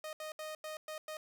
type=tone bursts at uneven times; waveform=sawtooth; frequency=620 Hz; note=D#5; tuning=6 cents flat; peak=-37 dBFS; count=6; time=0.04-0.13 / 0.2-0.32 / 0.39-0.55 / 0.64-0.77 / 0.88-0.98 / 1.08-1.17 s; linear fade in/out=2 ms; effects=none